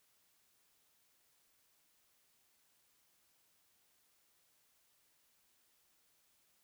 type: silence
effects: white hiss -74 dBFS RMS until 6.63 s